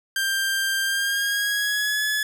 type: tone with pitch glide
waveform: sawtooth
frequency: 1584 to 1707.5 Hz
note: G6 to G#6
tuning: +18 to +48 cents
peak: -18 dBFS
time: 0.16-2.23 s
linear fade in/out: 2 ms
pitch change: +130 cents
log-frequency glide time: 0.83-2.04 s
effects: none